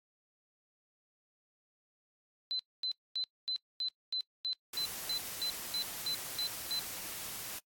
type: tone bursts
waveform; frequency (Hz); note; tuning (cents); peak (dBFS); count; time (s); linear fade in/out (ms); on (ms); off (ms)
sine; 4043; B7; +40; -32; 14; 2.51-6.792; 0; 83; 240
type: noise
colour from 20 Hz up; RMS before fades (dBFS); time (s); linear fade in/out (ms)
white; -42; 4.73-7.59; 5
effects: noise-tail reverb RT60 0.1 s tail -24 dB re dry + AAC 64 kbps